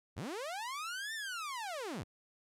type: linear two-way sweep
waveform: sawtooth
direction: up then down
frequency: 58.27 to 1828 to 58.27 Hz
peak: -35 dBFS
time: 0.16-2.04 s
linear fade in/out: 20 ms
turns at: 1.14 s
effects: low-pass 11000 Hz 12 dB/octave